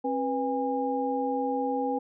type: tone cluster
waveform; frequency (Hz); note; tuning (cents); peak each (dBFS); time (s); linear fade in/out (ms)
sine; 268.2 / 492.3 / 814; C4 / B4 / G#5; +43 / -6 / -35; -30; 0.04-1.99; 10
effects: none